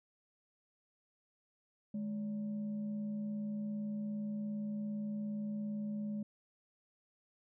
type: tone with frequency modulation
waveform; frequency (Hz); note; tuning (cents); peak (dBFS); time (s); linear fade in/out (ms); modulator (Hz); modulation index
sine; 209.2; G#3; +13; -36; 1.94-6.23; 5; 361; 0.25
effects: none